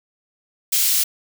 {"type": "high-pass noise", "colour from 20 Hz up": "white", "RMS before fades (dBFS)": -18, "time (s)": [0.72, 1.04], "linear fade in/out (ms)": 10, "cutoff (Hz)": 3300, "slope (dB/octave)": 12, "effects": []}